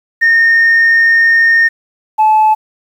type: tone pair in turn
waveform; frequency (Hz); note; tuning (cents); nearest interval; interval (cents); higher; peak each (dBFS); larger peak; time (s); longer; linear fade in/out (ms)
sine; 1833 / 865.1; A#6 / A5; -30 / -30; octave + minor second; 1300; first; -4; neither; 0.21-1.69 / 2.18-2.55; first; 20
effects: tanh soft clip ceiling -3 dBFS + 7-bit